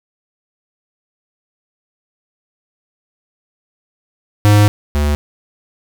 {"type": "tone pair in turn", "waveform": "square", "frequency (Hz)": [104, 73.54], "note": ["G#2", "D2"], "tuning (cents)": [3, 3], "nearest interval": "tritone", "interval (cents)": 600, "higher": "first", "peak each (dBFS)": [-7, -13], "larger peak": "first", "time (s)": [[4.45, 4.68], [4.95, 5.15]], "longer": "first", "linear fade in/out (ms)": 0, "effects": []}